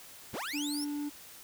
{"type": "linear sweep", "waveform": "25% pulse", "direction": "up", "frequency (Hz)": [35.82, 5630], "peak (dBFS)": -32, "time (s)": [0.33, 0.85], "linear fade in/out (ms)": 10}
{"type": "tone", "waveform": "triangle", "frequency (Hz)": 291.9, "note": "D4", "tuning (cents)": -10, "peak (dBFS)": -31, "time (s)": [0.53, 1.1], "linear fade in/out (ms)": 20}
{"effects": ["white hiss -51 dBFS RMS until 1.43 s"]}